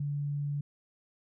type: tone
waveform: sine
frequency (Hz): 144.2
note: D3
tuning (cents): -31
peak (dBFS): -30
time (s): 0-0.61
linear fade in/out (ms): 5
effects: none